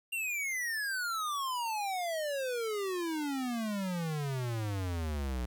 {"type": "exponential sweep", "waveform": "square", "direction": "down", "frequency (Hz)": [2794, 59.2], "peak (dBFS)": -33, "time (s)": [0.12, 5.46], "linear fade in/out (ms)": 10, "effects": ["11-bit"]}